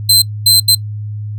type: tone bursts at uneven times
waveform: sawtooth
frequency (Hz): 4098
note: C8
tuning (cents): -37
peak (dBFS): -3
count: 3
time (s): 0.09-0.22 / 0.46-0.6 / 0.68-0.75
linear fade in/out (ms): 5
effects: noise-tail reverb RT60 0.1 s tail -23 dB re dry + added 105 Hz sine -20 dBFS peak until 1.38 s